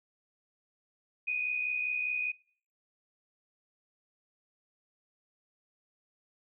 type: tone pair together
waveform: sine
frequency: 2423 / 2488 Hz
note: D#7 / D#7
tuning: -47 / -1 cents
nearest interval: unison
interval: 46 cents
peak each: -38 / -30 dBFS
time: 1.27-2.32 s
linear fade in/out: 10 ms
effects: noise-tail reverb RT60 0.5 s tail -22 dB re dry